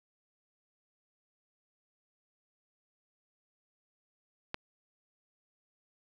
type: click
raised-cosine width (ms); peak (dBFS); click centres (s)
0.3; -18; 4.544
effects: none